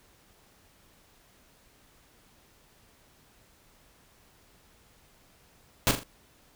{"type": "noise with echo", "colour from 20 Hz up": "pink", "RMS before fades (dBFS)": -22, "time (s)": [5.87, 5.91], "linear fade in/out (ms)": 0, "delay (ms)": 41, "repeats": 3, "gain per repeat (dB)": -8, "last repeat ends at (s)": 6.033, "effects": ["pink hiss -61 dBFS RMS until 6.55 s"]}